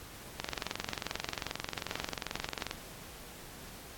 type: click train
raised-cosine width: 0.2 ms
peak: -16 dBFS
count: 53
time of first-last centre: 0.4-2.711 s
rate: 22.5 Hz
effects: pink hiss -49 dBFS RMS until 3.97 s + AAC 64 kbps